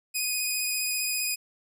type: tone with vibrato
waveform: 10% pulse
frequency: 2489 Hz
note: D#7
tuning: in tune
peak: -18 dBFS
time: 0.14-1.36 s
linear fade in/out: 20 ms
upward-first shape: square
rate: 15 Hz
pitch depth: 13 cents each way
effects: none